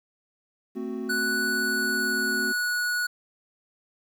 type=chord; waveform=triangle; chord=F# diminished; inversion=first; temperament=equal with one note detuned; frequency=223.6 / 261.6 / 370 Hz; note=A3 / C4 / F#4; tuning=+28 / 0 / 0 cents; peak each=-32 dBFS; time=0.75-2.53 s; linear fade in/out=20 ms
type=tone with pitch glide; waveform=square; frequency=1480 to 1463.8 Hz; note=F#6 to F#6; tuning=0 to -19 cents; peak=-25 dBFS; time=1.09-3.07 s; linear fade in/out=10 ms; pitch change=-19 cents; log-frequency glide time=1.45-2.82 s
effects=10-bit